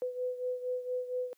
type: beating tone pair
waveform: sine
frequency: 500 / 504.3 Hz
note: B4 / B4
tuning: +21 / +36 cents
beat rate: 4.3 Hz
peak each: -33 / -38 dBFS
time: 0.02-1.33 s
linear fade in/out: 0 ms
effects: white hiss -73 dBFS RMS until 1.37 s + high-pass 300 Hz 12 dB/octave